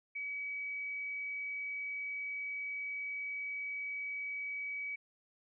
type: tone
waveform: sine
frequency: 2275 Hz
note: C#7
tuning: 44 cents sharp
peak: -37 dBFS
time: 0.15-4.96 s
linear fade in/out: 10 ms
effects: none